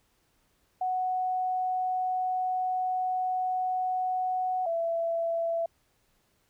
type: tone pair in turn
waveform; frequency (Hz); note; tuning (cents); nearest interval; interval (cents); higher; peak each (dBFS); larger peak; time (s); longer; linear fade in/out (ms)
sine; 740 / 668.5; F#5 / E5; 0 / +24; major second; 176; first; -26; neither; 0.81-4.66 / 4.66-5.66; first; 5
effects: pink hiss -70 dBFS RMS until 6.49 s